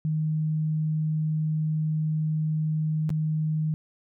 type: tone with dropouts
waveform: sine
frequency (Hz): 155.56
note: D#3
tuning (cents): 0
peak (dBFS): -23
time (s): 0.05-3.74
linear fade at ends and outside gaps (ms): 0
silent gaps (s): 3.093-3.103
effects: none